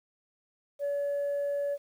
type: tone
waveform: sine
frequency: 570 Hz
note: C#5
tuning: 48 cents sharp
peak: -26 dBFS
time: 0.79-1.78 s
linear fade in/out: 50 ms
effects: tanh soft clip ceiling -26 dBFS + 10-bit

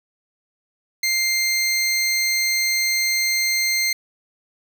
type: tone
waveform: 20% pulse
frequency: 2100 Hz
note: C7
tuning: 6 cents sharp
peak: -13 dBFS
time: 1.03-3.93 s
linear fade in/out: 5 ms
effects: none

